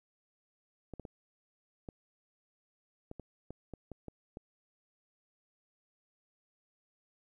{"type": "clicks", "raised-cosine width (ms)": 2, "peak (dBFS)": -30, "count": 11, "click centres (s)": [0.937, 0.997, 1.052, 1.888, 3.114, 3.197, 3.506, 3.737, 3.917, 4.083, 4.371], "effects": ["12-bit"]}